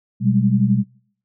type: tone cluster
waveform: sine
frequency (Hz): 124.2 / 194 / 205.5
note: B2 / G3 / G#3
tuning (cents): +10 / -18 / -18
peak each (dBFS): -18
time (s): 0.2-0.84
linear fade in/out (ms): 50
effects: noise-tail reverb RT60 0.6 s tail -25 dB re dry